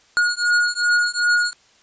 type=beating tone pair; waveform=square; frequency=1439 / 1441.6 Hz; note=F#6 / F#6; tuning=-49 / -45 cents; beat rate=2.6 Hz; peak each=-20 / -20 dBFS; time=0.17-1.53 s; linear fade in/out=0 ms; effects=white hiss -55 dBFS RMS until 1.82 s + resampled to 16000 Hz